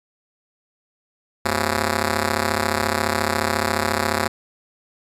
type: ring-modulated tone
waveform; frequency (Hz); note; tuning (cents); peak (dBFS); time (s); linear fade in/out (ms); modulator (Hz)
5% pulse; 152.5; D#3; -34; -5; 1.45-4.28; 2; 59.1
effects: resampled to 32000 Hz